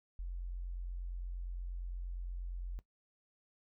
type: tone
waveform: sine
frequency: 44.29 Hz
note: F1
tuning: 25 cents sharp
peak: -38 dBFS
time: 0.19-2.79 s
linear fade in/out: 0 ms
effects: noise-tail reverb RT60 0.1 s tail -17 dB re dry